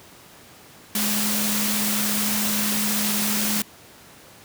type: tone in noise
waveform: sine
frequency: 209.9 Hz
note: G#3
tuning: 19 cents sharp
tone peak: -26 dBFS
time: 0.95-3.62 s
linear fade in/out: 2 ms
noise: white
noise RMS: -24 dBFS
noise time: 0.95-3.62 s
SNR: -5 dB
effects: pink hiss -47 dBFS RMS until 4.44 s + high-pass 100 Hz 12 dB/octave